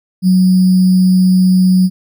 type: tone with sample-and-hold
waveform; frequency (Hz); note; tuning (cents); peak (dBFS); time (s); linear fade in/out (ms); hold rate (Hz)
sine; 184.7; F#3; -3; -6; 0.22-1.9; 50; 4900
effects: none